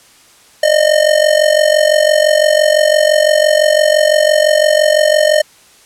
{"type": "tone with amplitude modulation", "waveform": "square", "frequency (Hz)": 610, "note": "D#5", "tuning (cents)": -34, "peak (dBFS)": -5, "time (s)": [0.63, 5.42], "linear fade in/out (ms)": 5, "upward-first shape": "sine", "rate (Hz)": 45.9, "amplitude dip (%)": 80, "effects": ["white hiss -45 dBFS RMS until 5.85 s", "low-pass 10000 Hz 12 dB/octave"]}